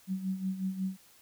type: tone with tremolo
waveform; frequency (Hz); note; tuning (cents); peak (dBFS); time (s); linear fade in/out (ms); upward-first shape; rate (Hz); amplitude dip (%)
sine; 189.4; F#3; +41; -28; 0.07-0.97; 50; sine; 5.5; 70
effects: white hiss -60 dBFS RMS until 1.21 s